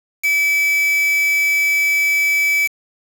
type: tone with quantisation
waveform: triangle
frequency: 2300 Hz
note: D7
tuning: 37 cents flat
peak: -12 dBFS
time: 0.23-2.68 s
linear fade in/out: 20 ms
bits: 4
effects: none